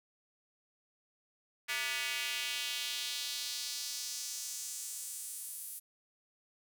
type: tone with high-pass filter sweep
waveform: square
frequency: 132.3 Hz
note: C3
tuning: 20 cents sharp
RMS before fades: -39 dBFS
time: 1.68-5.8 s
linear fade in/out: 20 ms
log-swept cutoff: 2000 to 11000 Hz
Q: 1.9
effects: none